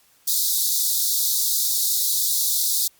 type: high-pass noise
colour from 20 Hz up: white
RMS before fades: -21 dBFS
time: 0.27-2.88 s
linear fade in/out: 10 ms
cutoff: 3600 Hz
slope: 96 dB/octave
effects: white hiss -58 dBFS RMS until 2.99 s + Opus 48 kbps